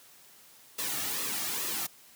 white noise with flanger, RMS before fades -33 dBFS, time 0.78-1.87 s, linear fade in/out 10 ms, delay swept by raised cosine 1.3 to 2.02 ms, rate 2.3 Hz, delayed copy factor -0.55, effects white hiss -56 dBFS RMS until 2.15 s + high-pass 100 Hz 12 dB/octave

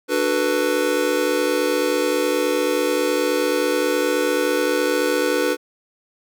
square chord, B minor seventh, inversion first, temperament just, 296.3 / 370.4 / 444.5 / 493.9 Hz, D4 / F#4 / A4 / B4, +15 / +2 / +18 / 0 cents, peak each -25 / -25 / -26 / -22 dBFS, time 0.08-5.57 s, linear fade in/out 50 ms, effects none

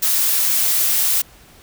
blue noise, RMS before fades -17 dBFS, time 0.02-1.22 s, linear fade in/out 10 ms, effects pink hiss -47 dBFS RMS until 1.62 s

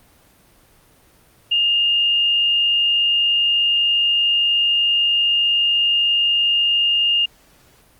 sine tone with frequency modulation, 2825 Hz, F7, 19 cents sharp, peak -14 dBFS, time 1.51-7.26 s, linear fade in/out 10 ms, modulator 96.8 Hz, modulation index 0.32, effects pink hiss -53 dBFS RMS until 7.99 s + Opus 32 kbps

